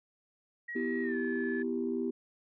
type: tone with pitch glide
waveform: sine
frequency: 1905 to 1726.8 Hz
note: A#6 to A6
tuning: +37 to -33 cents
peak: -37 dBFS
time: 0.68-1.63 s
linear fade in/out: 10 ms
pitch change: -170 cents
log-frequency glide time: 1.02-1.16 s
type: chord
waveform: sine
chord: E minor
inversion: second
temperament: equal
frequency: 246.9 / 329.6 / 392 Hz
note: B3 / E4 / G4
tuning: 0 / 0 / 0 cents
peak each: -33 / -36 / -34 dBFS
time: 0.75-2.11 s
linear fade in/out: 10 ms
effects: tanh soft clip ceiling -21 dBFS